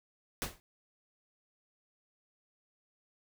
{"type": "noise with exponential decay", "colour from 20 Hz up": "pink", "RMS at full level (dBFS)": -31, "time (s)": [0.42, 0.6], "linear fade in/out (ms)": 0, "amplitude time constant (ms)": 39, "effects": []}